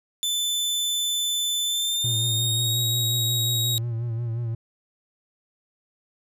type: tone with pitch glide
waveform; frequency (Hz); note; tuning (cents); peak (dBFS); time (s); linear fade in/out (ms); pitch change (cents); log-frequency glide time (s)
sawtooth; 3520 to 3794; A7 to A#7; 0 to +30; -20; 0.23-3.78; 0; +130; 1.64-2.81
type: tone with vibrato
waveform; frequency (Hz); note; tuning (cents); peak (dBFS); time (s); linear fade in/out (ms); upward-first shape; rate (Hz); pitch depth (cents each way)
triangle; 116.54; A#2; 0; -23; 2.04-4.55; 5; sine; 5.6; 55
effects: none